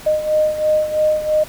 sine beating tone pair, 614 / 617 Hz, D#5 / D#5, -23 / -15 cents, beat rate 3 Hz, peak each -15 / -20 dBFS, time 0.06-1.44 s, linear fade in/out 10 ms, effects pink hiss -37 dBFS RMS until 1.48 s

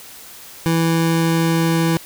square tone pair together, 164.81 / 329.6 Hz, E3 / E4, 0 / 0 cents, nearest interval octave, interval 1200 cents, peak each -17 / -20 dBFS, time 0.66-1.97 s, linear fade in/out 0 ms, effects white hiss -39 dBFS RMS until 2.05 s

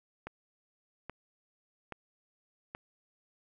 click train, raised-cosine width 0.5 ms, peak -25 dBFS, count 4, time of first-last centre 0.27-2.749 s, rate 1.21 Hz, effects none

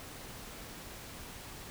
silence, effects pink hiss -47 dBFS RMS until 1.7 s

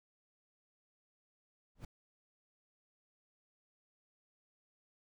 brown noise with exponential growth, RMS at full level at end -39 dBFS, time 1.75-1.85 s, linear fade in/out 5 ms, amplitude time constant 21 ms, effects none

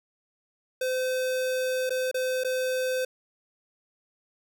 square tone with dropouts, 513 Hz, C5, 34 cents flat, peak -26 dBFS, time 0.81-3.05 s, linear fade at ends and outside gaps 5 ms, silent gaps 1.895-1.904 / 2.114-2.143 / 2.437-2.446 s, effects none

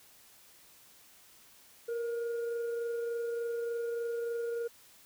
sine tone with frequency modulation, 467.3 Hz, A#4, 4 cents sharp, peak -32 dBFS, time 1.88-4.68 s, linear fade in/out 10 ms, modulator 958 Hz, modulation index 0.28, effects white hiss -59 dBFS RMS until 5.05 s

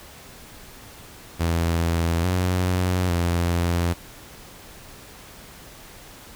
sawtooth tone with pitch steps, 83.8 / 91.1 / 86.2 Hz, E2 / F#2 / F2, +29 / -26 / -22 cents, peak -16 dBFS, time 1.39-3.94 s, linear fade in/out 20 ms, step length 850 ms, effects pink hiss -44 dBFS RMS until 6.35 s

